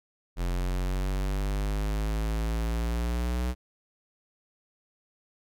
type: exponential sweep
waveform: square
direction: up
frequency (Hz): 43.73 to 62.1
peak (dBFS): -27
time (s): 0.36-3.55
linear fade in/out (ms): 50
effects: none